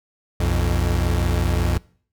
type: tone pair together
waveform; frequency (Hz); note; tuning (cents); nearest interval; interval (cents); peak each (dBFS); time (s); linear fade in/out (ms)
35% pulse; 61.59 / 87.1; B1 / F2; -4 / -4; tritone; 600; -19; 0.4-1.78; 5
effects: noise-tail reverb RT60 0.5 s tail -23 dB re dry